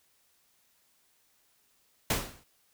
pink noise with exponential decay, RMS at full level -24 dBFS, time 2.1-2.44 s, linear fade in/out 5 ms, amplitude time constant 73 ms, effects white hiss -69 dBFS RMS until 2.73 s

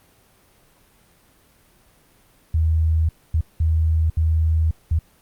sine tone bursts at uneven times, 80 Hz, D#2, 49 cents sharp, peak -15 dBFS, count 5, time 2.54-3.09 / 3.34-3.41 / 3.6-4.1 / 4.17-4.71 / 4.91-4.99 s, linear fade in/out 5 ms, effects pink hiss -56 dBFS RMS until 5.21 s + Opus 32 kbps

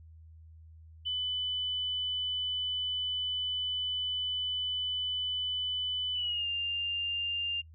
sine tone with pitch glide, 3000 to 2799 Hz, F#7 to F7, +23 to +3 cents, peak -30 dBFS, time 1.05-7.62 s, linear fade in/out 20 ms, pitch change -120 cents, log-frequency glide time 6.14-6.47 s, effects noise-tail reverb RT60 0.1 s tail -25 dB re dry + added 80 Hz sine -50 dBFS peak until 7.74 s

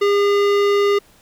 sine tone with hard clipping, 405.3 Hz, G#4, 42 cents flat, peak -15 dBFS, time 0.01-0.99 s, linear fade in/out 10 ms, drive 17 dB, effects pink hiss -52 dBFS RMS until 1.21 s

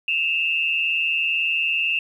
sine tone pair together, 2611 / 2771 Hz, E7 / F7, -17 / -14 cents, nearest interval minor second, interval 103 cents, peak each -22 dBFS, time 0.08-1.99 s, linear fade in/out 2 ms, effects 9-bit

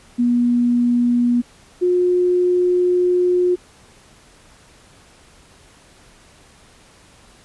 sine tone pair in turn, 241.6 / 358.7 Hz, B3 / F4, -38 / +46 cents, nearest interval perfect fifth, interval 684 cents, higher second, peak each -13 dBFS, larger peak neither, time 0.18-1.42 / 1.81-3.56 s, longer second, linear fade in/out 20 ms, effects pink hiss -49 dBFS RMS until 7.44 s + resampled to 24000 Hz

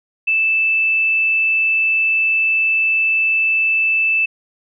sine tone, 2637 Hz, E7, in tune, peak -13 dBFS, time 0.27-4.26 s, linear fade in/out 10 ms, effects none

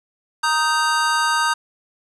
square chord, Eb major, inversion second, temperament just, 933.4 / 1244.5 / 1555.6 Hz, Bb5 / Eb6 / G6, +2 / 0 / -14 cents, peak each -22 dBFS, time 0.43-1.54 s, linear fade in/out 10 ms, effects resampled to 24000 Hz + 8-bit

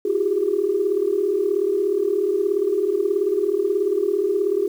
sine tone cluster, 333.7 / 372.6 / 391.2 / 409.5 Hz, E4 / F#4 / G4 / G#4, +21 / +12 / -4 / -24 cents, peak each -28 / -22 / -28 / -20 dBFS, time 0.05-4.68 s, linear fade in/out 5 ms, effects tanh soft clip ceiling -8 dBFS + 8-bit

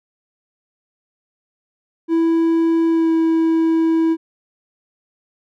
triangle tone with pitch glide, 329.6 to 325.8 Hz, E4 to E4, 0 to -20 cents, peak -11 dBFS, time 2.08-4.17 s, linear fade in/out 50 ms, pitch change -20 cents, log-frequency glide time 2.89-3.11 s, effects none

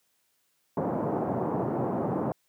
pink band-pass noise, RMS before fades -29 dBFS, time 0.77-2.32 s, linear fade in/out 2 ms, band 130 to 910 Hz, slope 24 dB/octave, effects white hiss -72 dBFS RMS until 2.48 s + high-pass 80 Hz 12 dB/octave

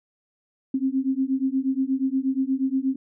sine beating tone pair, 261.6 / 270 Hz, C4 / C#4, 0 / -45 cents, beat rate 8.4 Hz, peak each -24 dBFS, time 0.74-2.96 s, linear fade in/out 5 ms, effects none

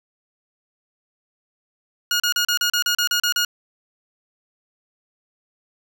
15% pulse tone bursts, 1436 Hz, F6, 48 cents sharp, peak -11 dBFS, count 11, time 2.11-3.449 s, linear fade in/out 2 ms, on 89 ms, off 36 ms, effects none

